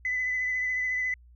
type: tone with vibrato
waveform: sine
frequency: 2009 Hz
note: B6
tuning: 29 cents sharp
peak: -25 dBFS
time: 0.05-1.14 s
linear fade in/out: 2 ms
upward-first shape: sine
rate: 14 Hz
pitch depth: 19 cents each way
effects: tanh soft clip ceiling -21 dBFS + added 60 Hz sine -51 dBFS peak until 1.35 s